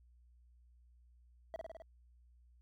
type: tone with echo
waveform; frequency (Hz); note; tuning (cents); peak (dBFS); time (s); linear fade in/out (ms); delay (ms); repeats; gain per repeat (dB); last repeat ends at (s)
triangle; 653; E5; -17; -37; 1.54-1.56; 0; 52; 5; -2; 1.82
effects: added 60 Hz sine -62 dBFS peak until 2.61 s